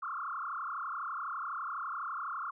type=tone with frequency modulation; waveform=sine; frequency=1244.5 Hz; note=D#6; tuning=in tune; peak=-35 dBFS; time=0.02-2.51 s; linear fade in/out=10 ms; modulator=32 Hz; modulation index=5.4; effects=none